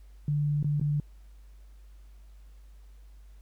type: tone with dropouts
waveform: sine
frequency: 146.83 Hz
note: D3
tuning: in tune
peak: -24 dBFS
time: 0.28-1 s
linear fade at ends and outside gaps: 2 ms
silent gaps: 0.628-0.644 / 0.798-0.812 s
effects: added 50 Hz sine -48 dBFS peak until 3.41 s + pink hiss -68 dBFS RMS until 3.41 s